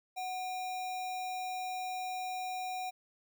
sine tone with sample-and-hold, 740 Hz, F#5, in tune, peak -35 dBFS, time 0.16-2.91 s, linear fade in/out 20 ms, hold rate 3150 Hz, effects none

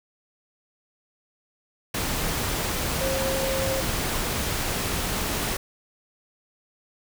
sine tone in noise, 534 Hz, C5, 35 cents sharp, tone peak -26 dBFS, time 3.01-3.81 s, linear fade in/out 5 ms, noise pink, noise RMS -27 dBFS, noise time 1.94-5.57 s, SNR -2 dB, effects none

